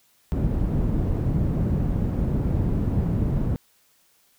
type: low-pass noise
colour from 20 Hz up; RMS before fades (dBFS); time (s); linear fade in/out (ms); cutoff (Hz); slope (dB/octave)
white; -23; 0.32-3.56; 0; 160; 12
effects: white hiss -62 dBFS RMS until 4.38 s

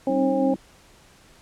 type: harmonic tone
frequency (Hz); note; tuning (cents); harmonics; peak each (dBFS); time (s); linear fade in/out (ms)
268.8; C4; +47; 1 / 2 / 3; -22 / -23 / -29; 0.07-0.54; 2
type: chord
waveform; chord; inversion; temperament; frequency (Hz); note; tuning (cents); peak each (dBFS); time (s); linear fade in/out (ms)
sine; C minor; second; equal with one note detuned; 196 / 264.5 / 311.1; G3 / C4 / Eb4; 0 / +19 / 0; -30 / -31 / -28; 0.09-0.56; 5
effects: pink hiss -53 dBFS RMS until 1.41 s + low-pass 10000 Hz 12 dB/octave

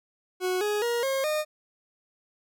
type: tone with pitch steps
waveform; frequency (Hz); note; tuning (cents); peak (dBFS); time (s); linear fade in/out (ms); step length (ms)
40% pulse; 367.6 / 417.4 / 474 / 538.2 / 611.1; F#4 / G#4 / A#4 / C5 / D#5; -11 / +9 / +29 / +49 / -31; -24; 0.4-1.45; 50; 210
effects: none

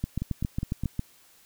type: two click trains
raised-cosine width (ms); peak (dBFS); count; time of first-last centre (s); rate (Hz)
5; -17 / -15; 4 / 8; 0.22-0.836 / 0.04-0.994; 4.87 / 7.34
effects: white hiss -58 dBFS RMS until 1.45 s

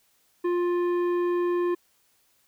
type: tone with tanh clipping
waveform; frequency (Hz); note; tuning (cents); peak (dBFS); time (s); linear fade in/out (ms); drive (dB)
sine; 351.3; F4; +10; -24; 0.44-1.75; 10; 11
effects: white hiss -66 dBFS RMS until 2.47 s

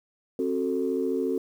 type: chord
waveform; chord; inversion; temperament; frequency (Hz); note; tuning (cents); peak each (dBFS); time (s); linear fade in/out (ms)
sine; F# diminished; second; just; 266.4 / 370 / 444; C4 / F#4 / A4; +31 / 0 / +16; -28 / -28 / -28; 0.39-1.38; 2
effects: tanh soft clip ceiling -15 dBFS + 9-bit

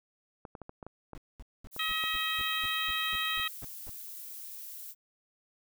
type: clicks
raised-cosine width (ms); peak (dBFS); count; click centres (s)
1; -29; 9; 0.452 / 0.552 / 0.617 / 0.694 / 0.828 / 0.866 / 1.133 / 1.764 / 2.039
type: noise bursts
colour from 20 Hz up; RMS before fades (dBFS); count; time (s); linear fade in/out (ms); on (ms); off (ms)
brown; -44; 12; 1.15-3.894; 0; 27; 220
type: noise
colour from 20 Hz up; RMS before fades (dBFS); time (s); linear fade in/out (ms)
violet; -44; 1.71-4.95; 50
type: harmonic tone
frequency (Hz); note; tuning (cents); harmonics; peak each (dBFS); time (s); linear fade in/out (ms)
637; D#5; +41; 2 / 3 / 4 / 5 / 6; -36 / -36 / -36 / -36 / -36; 1.79-3.48; 5
effects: none

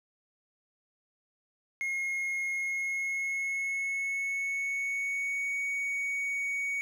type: tone with pitch glide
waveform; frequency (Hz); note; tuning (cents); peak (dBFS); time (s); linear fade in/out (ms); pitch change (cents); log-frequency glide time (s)
triangle; 2154 to 2239; C7 to C#7; +50 to +17; -28; 1.81-6.81; 0; +67; 2.52-5.57
effects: none

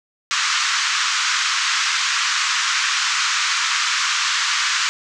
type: band-pass noise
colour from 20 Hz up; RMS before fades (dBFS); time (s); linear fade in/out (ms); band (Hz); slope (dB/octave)
pink; -20; 0.31-4.89; 0; 1100 to 7100; 48
effects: none

